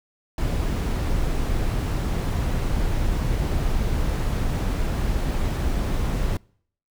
brown noise, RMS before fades -23 dBFS, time 0.38-6.37 s, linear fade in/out 2 ms, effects noise-tail reverb RT60 0.6 s tail -26 dB re dry

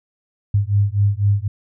sine beating tone pair, 99.6 / 103.6 Hz, G2 / G#2, +28 / -4 cents, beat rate 4 Hz, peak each -17 dBFS, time 0.54-1.48 s, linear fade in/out 5 ms, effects none

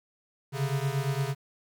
square beating tone pair, 134.1 / 142.8 Hz, C3 / D3, +43 / -48 cents, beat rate 8.7 Hz, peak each -30 / -31 dBFS, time 0.52-1.35 s, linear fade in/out 50 ms, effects 9-bit

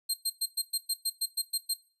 20% pulse tone bursts, 4186 Hz, C8, in tune, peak -21 dBFS, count 11, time 0.09-1.74 s, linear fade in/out 10 ms, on 50 ms, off 110 ms, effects noise-tail reverb RT60 0.4 s tail -18 dB re dry + resampled to 32000 Hz

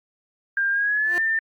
sine tone with pitch glide, 1598 to 1793.7 Hz, G6 to A6, +33 to +33 cents, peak -19 dBFS, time 0.57-1.39 s, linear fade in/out 2 ms, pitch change +200 cents, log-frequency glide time 0.71-1.21 s
20% pulse tone with exponential growth, 349.2 Hz, F4, in tune, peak -23 dBFS, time 0.97-1.18 s, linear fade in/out 0 ms, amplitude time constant 44 ms
effects Opus 48 kbps

